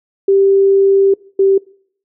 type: tone pair in turn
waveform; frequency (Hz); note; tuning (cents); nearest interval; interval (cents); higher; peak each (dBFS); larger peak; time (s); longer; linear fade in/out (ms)
sine; 392 / 389.3; G4 / G4; 0 / -12; unison; 12; first; -7; neither; 0.28-1.14 / 1.39-1.58; first; 5
effects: noise-tail reverb RT60 0.6 s tail -23 dB re dry